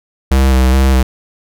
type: tone with vibrato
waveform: square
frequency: 65.41 Hz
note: C2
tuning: in tune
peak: -8 dBFS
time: 0.31-1.03 s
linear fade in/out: 5 ms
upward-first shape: square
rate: 2.4 Hz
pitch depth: 27 cents each way
effects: none